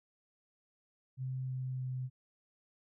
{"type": "tone with pitch steps", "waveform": "sine", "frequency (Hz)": [130, 129.25, 128.51], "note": ["C3", "C3", "C3"], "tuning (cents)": [-11, -21, -31], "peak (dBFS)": -35, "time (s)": [1.17, 2.1], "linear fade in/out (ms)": 50, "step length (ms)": 310, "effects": []}